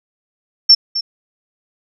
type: tone with echo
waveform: sine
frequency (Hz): 5410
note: E8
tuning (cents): +44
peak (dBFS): -3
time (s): 0.69-0.75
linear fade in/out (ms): 10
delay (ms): 260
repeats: 1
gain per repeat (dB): -13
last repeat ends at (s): 1.01
effects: none